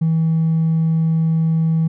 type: tone with hard clipping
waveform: sine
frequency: 162 Hz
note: E3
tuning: 30 cents flat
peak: -14 dBFS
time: 0.01-1.88 s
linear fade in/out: 10 ms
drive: 1 dB
effects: none